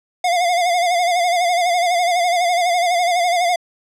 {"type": "tone with vibrato", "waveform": "square", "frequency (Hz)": 704, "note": "F5", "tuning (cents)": 14, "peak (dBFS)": -15, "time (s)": [0.24, 3.56], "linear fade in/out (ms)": 5, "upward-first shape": "sine", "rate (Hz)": 12, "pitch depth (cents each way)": 65, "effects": ["low-pass 9000 Hz 12 dB/octave"]}